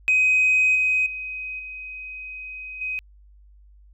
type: tone with level steps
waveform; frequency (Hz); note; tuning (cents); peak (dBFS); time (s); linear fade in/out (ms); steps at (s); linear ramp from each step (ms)
sine; 2518; D#7; +20; -14 / -17 / -29 / -33 / -25; 0.08-2.99; 0; 0.75 / 1.06 / 1.59 / 2.81; 5
effects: tanh soft clip ceiling -12 dBFS + added 50 Hz sine -48 dBFS peak until 3.93 s